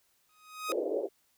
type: tone with exponential growth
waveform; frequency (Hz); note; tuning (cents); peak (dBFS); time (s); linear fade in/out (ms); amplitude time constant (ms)
sawtooth; 1254; D#6; +13; -26; 0.29-0.72; 0; 93
type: band-pass noise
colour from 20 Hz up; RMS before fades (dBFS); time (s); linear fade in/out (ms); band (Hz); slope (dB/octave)
white; -32; 0.68-1.09; 50; 340 to 570; 48
effects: white hiss -71 dBFS RMS until 1.37 s